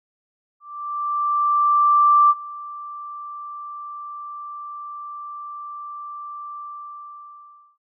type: tone with ADSR envelope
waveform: sine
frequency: 1174.7 Hz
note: D6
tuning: in tune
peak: -10 dBFS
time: 0.6-7.78 s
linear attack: 1700 ms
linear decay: 38 ms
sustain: -21 dB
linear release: 1200 ms
effects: none